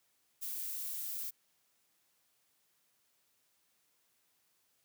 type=noise; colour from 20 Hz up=violet; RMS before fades=-40 dBFS; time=0.41-1.31 s; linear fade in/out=20 ms; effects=white hiss -75 dBFS RMS until 4.84 s + high-pass 80 Hz 12 dB/octave